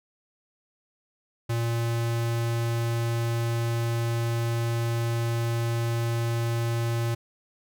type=tone; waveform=square; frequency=116.54 Hz; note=A#2; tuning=in tune; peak=-25 dBFS; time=1.49-7.15 s; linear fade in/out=10 ms; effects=none